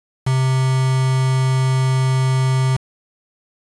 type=tone with quantisation; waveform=triangle; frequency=130.9 Hz; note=C3; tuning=1 cent sharp; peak=-12 dBFS; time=0.26-2.77 s; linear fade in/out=10 ms; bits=4; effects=resampled to 24000 Hz